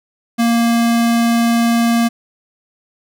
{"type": "tone with vibrato", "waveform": "square", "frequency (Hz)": 233.1, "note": "A#3", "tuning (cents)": 0, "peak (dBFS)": -12, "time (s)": [0.38, 2.09], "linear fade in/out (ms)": 20, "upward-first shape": "triangle", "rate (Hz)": 20, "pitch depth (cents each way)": 9, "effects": []}